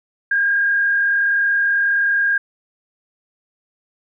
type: tone with frequency modulation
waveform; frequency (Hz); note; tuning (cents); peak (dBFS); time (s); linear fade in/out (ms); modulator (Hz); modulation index
sine; 1617; G#6; -47; -14; 0.31-2.38; 5; 38.6; 0.65
effects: none